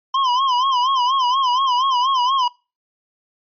square tone with vibrato, 1030 Hz, C6, 28 cents flat, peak -16 dBFS, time 0.14-2.48 s, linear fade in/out 5 ms, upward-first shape sine, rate 4.2 Hz, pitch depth 110 cents each way, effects noise-tail reverb RT60 0.3 s tail -25 dB re dry + resampled to 11025 Hz

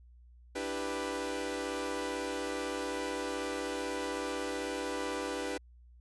sawtooth chord, E minor seventh, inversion third, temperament equal, 293.7 / 329.6 / 392 / 493.9 Hz, D4 / E4 / G4 / B4, 0 / 0 / 0 / 0 cents, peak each -36 / -39 / -36 / -34 dBFS, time 0.55-5.58 s, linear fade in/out 10 ms, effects added 60 Hz sine -54 dBFS peak until 6 s + resampled to 24000 Hz

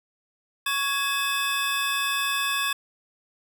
square tone cluster, 1114 / 1663 / 2579 / 3524 Hz, C#6 / G#6 / E7 / A7, +8 / +2 / -39 / +2 cents, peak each -30 dBFS, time 0.66-2.73 s, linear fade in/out 5 ms, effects none

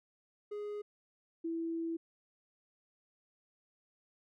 triangle / sine tone pair in turn, 415.3 / 330.4 Hz, G#4 / E4, 0 / +4 cents, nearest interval major third, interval 396 cents, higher first, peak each -36 / -34 dBFS, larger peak second, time 0.51-0.82 / 1.44-1.97 s, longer second, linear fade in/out 10 ms, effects none

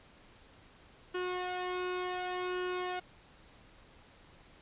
sawtooth tone with flanger, 363.1 Hz, F#4, 33 cents flat, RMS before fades -36 dBFS, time 1.14-3 s, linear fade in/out 10 ms, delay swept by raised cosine 0.69 to 1.99 ms, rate 0.68 Hz, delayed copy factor +0.55, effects pink hiss -59 dBFS RMS until 4.61 s + resampled to 8000 Hz

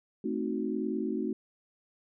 sine chord, A diminished seventh, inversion none, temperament equal, 220 / 261.6 / 311.1 / 370 Hz, A3 / C4 / Eb4 / Gb4, 0 / 0 / 0 / 0 cents, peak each -34 / -35 / -35 / -35 dBFS, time 0.24-1.33 s, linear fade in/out 5 ms, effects none

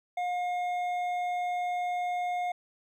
sine tone with hard clipping, 715 Hz, F5, 41 cents sharp, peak -30 dBFS, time 0.17-2.52 s, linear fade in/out 5 ms, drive 7 dB, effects none

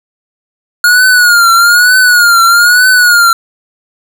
square tone with vibrato, 1434 Hz, F6, 45 cents sharp, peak -4 dBFS, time 0.84-3.33 s, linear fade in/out 2 ms, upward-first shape triangle, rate 1.1 Hz, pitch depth 100 cents each way, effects none

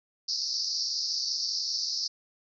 white band-pass noise, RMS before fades -31 dBFS, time 0.28-2.08 s, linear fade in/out 10 ms, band 4400 to 5600 Hz, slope 96 dB/octave, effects none

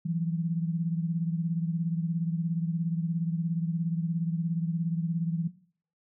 sine beating tone pair, 164.81 / 181.81 Hz, E3 / F#3, 0 / -30 cents, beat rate 17 Hz, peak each -28 / -31 dBFS, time 0.05-5.48 s, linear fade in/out 10 ms, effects noise-tail reverb RT60 0.5 s tail -17 dB re dry

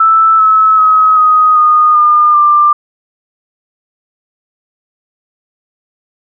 sine tone with pitch steps, 1318.5 / 1295.8 / 1273.6 / 1251.7 / 1230.2 / 1209.1 / 1188.3 Hz, E6 / E6 / D#6 / D#6 / D#6 / D#6 / D6, 0 / -30 / +40 / +10 / -20 / -50 / +20 cents, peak -4 dBFS, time 0-2.73 s, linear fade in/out 5 ms, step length 390 ms, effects none

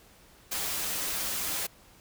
white noise with comb filter, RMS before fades -32 dBFS, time 0.51-1.67 s, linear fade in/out 10 ms, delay 8.3 ms, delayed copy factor -0.75, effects pink hiss -57 dBFS RMS until 2 s

